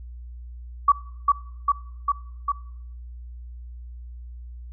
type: tone with echo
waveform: sine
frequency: 1136 Hz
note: C#6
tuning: 42 cents sharp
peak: -11 dBFS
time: 0.88-0.92 s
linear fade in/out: 5 ms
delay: 400 ms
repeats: 4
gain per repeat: -2 dB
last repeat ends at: 2.52 s
effects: noise-tail reverb RT60 0.7 s tail -20 dB re dry + added 60 Hz sine -36 dBFS peak until 4.72 s